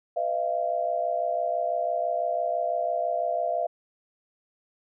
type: tone cluster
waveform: sine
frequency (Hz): 498.6 / 619 / 685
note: B4 / D#5 / F5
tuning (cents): +16 / -9 / -34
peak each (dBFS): -34 / -29 / -26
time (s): 0.16-3.67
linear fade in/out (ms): 10
effects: none